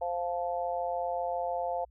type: harmonic tone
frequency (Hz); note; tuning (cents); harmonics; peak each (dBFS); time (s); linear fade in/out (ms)
174.61; F3; 0; 3 / 4 / 5; -34 / -32 / -37; 0.01-1.85; 10
effects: added 60 Hz sine -57 dBFS peak until 1.9 s